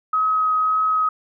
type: tone with vibrato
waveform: sine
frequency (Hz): 1269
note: D#6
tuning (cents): +34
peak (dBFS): -16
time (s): 0.13-1.09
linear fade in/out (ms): 5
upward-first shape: triangle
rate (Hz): 1.8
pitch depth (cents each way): 10
effects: none